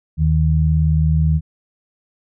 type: tone pair together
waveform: sine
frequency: 77.78 / 156.37 Hz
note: D#2 / D#3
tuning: 0 / +9 cents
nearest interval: octave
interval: 1209 cents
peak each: -15 dBFS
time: 0.17-1.41 s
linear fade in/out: 50 ms
effects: none